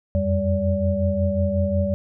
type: tone cluster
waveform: sine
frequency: 85.2 / 90.7 / 197.2 / 574 Hz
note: F2 / F#2 / G3 / D5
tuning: -42 / -34 / +11 / -40 cents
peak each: -24 dBFS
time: 0.15-1.94 s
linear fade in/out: 0 ms
effects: none